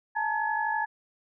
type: tone cluster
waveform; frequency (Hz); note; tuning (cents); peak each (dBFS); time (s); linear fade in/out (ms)
sine; 854 / 906 / 1698; G#5 / A#5 / G#6; +48 / -50 / +38; -30; 0.15-0.86; 20
effects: none